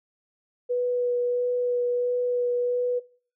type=tone with vibrato; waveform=sine; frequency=490 Hz; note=B4; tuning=14 cents flat; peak=-22 dBFS; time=0.69-3 s; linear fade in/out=20 ms; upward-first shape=sine; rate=1.5 Hz; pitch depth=10 cents each way; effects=noise-tail reverb RT60 0.4 s tail -19 dB re dry

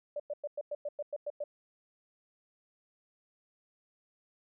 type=tone bursts; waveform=sine; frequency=586 Hz; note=D5; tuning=4 cents flat; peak=-33 dBFS; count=10; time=0.16-1.44 s; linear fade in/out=5 ms; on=38 ms; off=100 ms; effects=none

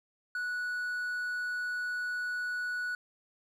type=tone; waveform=triangle; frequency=1472 Hz; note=F#6; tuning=9 cents flat; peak=-30 dBFS; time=0.35-2.95 s; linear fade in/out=2 ms; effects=none

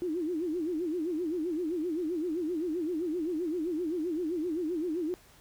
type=tone with vibrato; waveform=sine; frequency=332.6 Hz; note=E4; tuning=16 cents sharp; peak=-29 dBFS; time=0.02-5.14 s; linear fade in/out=0 ms; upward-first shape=sine; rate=7.7 Hz; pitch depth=170 cents each way; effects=pink hiss -58 dBFS RMS until 5.4 s

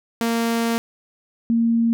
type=tone pair in turn; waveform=sawtooth / sine; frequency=230.8 / 230.8 Hz; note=A#3 / A#3; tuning=-17 / -17 cents; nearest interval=unison; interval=0 cents; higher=neither; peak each=-15 dBFS; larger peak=neither; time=0.21-0.78 / 1.5-1.93 s; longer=first; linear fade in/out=0 ms; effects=none

